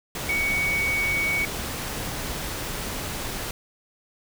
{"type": "tone in noise", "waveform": "sine", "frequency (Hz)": 2240, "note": "C#7", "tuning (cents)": 18, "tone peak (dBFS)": -22, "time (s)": [0.29, 1.45], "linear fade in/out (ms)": 2, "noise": "pink", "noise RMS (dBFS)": -31, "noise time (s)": [0.15, 3.51], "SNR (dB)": 6, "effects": []}